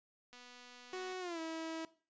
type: click train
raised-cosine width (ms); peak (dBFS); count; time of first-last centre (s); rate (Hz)
0.2; -39; 197; 0.33-1.127; 246
type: tone with pitch glide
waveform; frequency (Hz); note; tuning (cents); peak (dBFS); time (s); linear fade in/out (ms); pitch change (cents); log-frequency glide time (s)
sawtooth; 370 to 324; F#4 to E4; 0 to -30; -36; 0.93-1.85; 2; -230; 1.2-1.4
effects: noise-tail reverb RT60 0.4 s tail -19 dB re dry + resampled to 16000 Hz